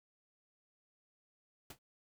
pink noise with exponential decay, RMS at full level -43 dBFS, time 1.7-1.79 s, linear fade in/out 5 ms, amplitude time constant 18 ms, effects none

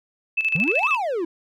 sine tone with tremolo, 2623 Hz, E7, 9 cents flat, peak -17 dBFS, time 0.37-0.97 s, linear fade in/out 10 ms, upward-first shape square, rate 13 Hz, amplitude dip 65%
triangle exponential two-way sweep, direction up then down, 143.4 to 1286 to 315.6 Hz, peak -20 dBFS, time 0.55-1.25 s, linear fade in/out 5 ms, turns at 0.89 s
effects none

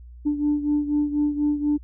sine beating tone pair, 293.7 / 297.8 Hz, D4 / D4, 0 / +24 cents, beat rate 4.1 Hz, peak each -20 / -25 dBFS, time 0.25-1.78 s, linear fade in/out 20 ms, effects tanh soft clip ceiling -14 dBFS + added 60 Hz sine -40 dBFS peak until 1.83 s

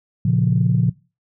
sine chord, Bb minor, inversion none, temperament equal, 116.54 / 138.59 / 174.61 Hz, Bb2 / Db3 / F3, 0 / 0 / 0 cents, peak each -18 dBFS, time 0.25-0.9 s, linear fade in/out 5 ms, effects noise-tail reverb RT60 0.3 s tail -20 dB re dry + tanh soft clip ceiling -5 dBFS

